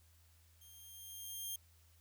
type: tone with level ramp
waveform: 5% pulse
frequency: 3199 Hz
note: G7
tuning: 34 cents sharp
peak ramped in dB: -50 to -31 dBFS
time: 0.61-1.56 s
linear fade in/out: 5 ms
effects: added 82 Hz sine -65 dBFS peak until 2 s + white hiss -71 dBFS RMS until 2 s